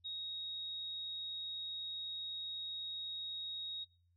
sine tone, 3768 Hz, A#7, 18 cents sharp, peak -40 dBFS, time 0.04-3.85 s, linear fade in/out 20 ms, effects noise-tail reverb RT60 0.5 s tail -25 dB re dry + added 87 Hz sine -70 dBFS peak until 4.16 s

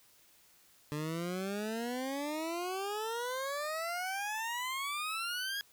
20% pulse exponential sweep, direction up, 146.9 to 1661.2 Hz, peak -30 dBFS, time 0.92-5.61 s, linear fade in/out 0 ms, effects white hiss -64 dBFS RMS until 5.72 s

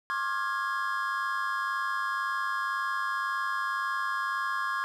triangle chord, D half-diminished seventh, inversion third, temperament equal with one note detuned, 1072.8 / 1174.7 / 1396.9 / 1661.2 Hz, C6 / D6 / F6 / Ab6, +43 / 0 / 0 / 0 cents, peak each -30 / -34 / -35 / -31 dBFS, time 0.1-4.84 s, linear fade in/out 0 ms, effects none

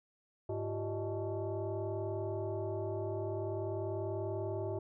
sine tone with frequency modulation, 142.7 Hz, D3, 49 cents flat, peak -34 dBFS, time 0.49-4.79 s, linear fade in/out 5 ms, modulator 245 Hz, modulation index 2.3, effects none

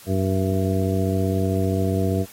harmonic tone, 95.2 Hz, F#2, 50 cents sharp, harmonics 1 / 2 / 3 / 4 / 5 / 7, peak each -22 / -25 / -27 / -28 / -29 / -30 dBFS, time 0.06-2.26 s, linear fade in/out 50 ms, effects white hiss -45 dBFS RMS until 2.32 s + AAC 48 kbps

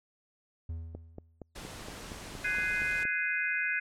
triangle tone with exponential decay, 81.8 Hz, E2, 13 cents flat, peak -31 dBFS, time 0.69-1.57 s, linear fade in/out 5 ms, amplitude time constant 190 ms
click train, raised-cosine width 2 ms, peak -29 dBFS, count 10, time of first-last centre 0.95-3.053 s, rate 4.28 Hz
pink noise, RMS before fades -44 dBFS, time 1.55-3.04 s, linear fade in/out 10 ms
sine chord, Ab dominant seventh, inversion third, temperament just, 1495.1 / 1661.2 / 2077 / 2492 Hz, Gb6 / Ab6 / C7 / Eb7, +18 / 0 / -13 / +2 cents, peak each -34 dBFS, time 2.44-3.8 s, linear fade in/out 10 ms
effects low-pass 10000 Hz 12 dB/octave

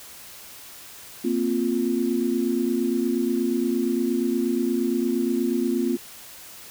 sine chord, Bb suspended second, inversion none, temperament equal, 233.1 / 261.6 / 349.2 Hz, Bb3 / C4 / F4, 0 / 0 / 0 cents, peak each -25 dBFS, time 1.24-5.97 s, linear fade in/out 10 ms, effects white hiss -43 dBFS RMS until 6.7 s

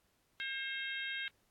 harmonic tone, 535 Hz, C5, 38 cents sharp, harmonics 3 / 4 / 5 / 6 / 7, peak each -41 / -43 / -46 / -45 / -46 dBFS, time 0.4-1.28 s, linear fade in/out 0 ms, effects pink hiss -75 dBFS RMS until 1.5 s + AAC 64 kbps

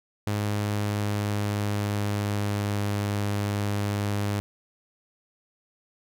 sawtooth tone with pitch glide, 103.83 to 102.22 Hz, G#2 to G#2, 0 to -27 cents, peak -21 dBFS, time 0.27-4.4 s, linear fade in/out 0 ms, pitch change -27 cents, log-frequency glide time 0.44-2.96 s, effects none

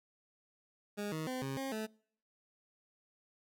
20% pulse tone with pitch steps, 205.9 / 157.7 / 256.2 / 135.3 / 268.9 / 217.8 Hz, G#3 / D#3 / C4 / C#3 / C4 / A3, -15 / +24 / -36 / -42 / +47 / -17 cents, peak -32 dBFS, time 0.97-1.87 s, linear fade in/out 20 ms, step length 150 ms, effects noise-tail reverb RT60 0.6 s tail -26 dB re dry

